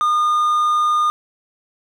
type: tone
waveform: triangle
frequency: 1218 Hz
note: D#6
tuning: 37 cents flat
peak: -12 dBFS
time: 0.01-1.1 s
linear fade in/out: 0 ms
effects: none